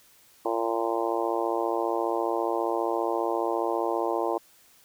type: harmonic tone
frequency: 114.8 Hz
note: A#2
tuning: 26 cents flat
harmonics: 3 / 4 / 5 / 6 / 7 / 8 / 9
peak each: -30 / -31 / -32 / -33 / -33 / -34 / -35 dBFS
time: 0.45-4.38 s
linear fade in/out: 5 ms
effects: white hiss -58 dBFS RMS until 4.84 s